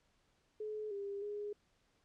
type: tone with pitch steps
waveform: sine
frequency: 427.4 / 400.4 / 413.8 Hz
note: G#4 / G4 / G#4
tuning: +50 / +37 / -6 cents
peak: -39 dBFS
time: 0.6-1.53 s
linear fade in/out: 5 ms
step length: 310 ms
effects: pink hiss -75 dBFS RMS until 2.04 s + low-pass 7000 Hz 12 dB/octave